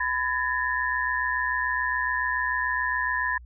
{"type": "tone cluster", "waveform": "sine", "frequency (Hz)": [1002, 1689, 1816], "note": ["B5", "G#6", "A#6"], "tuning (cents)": [25, 29, -46], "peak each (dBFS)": -28, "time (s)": [0, 3.38], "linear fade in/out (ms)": 5, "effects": ["added 60 Hz sine -43 dBFS peak until 3.45 s"]}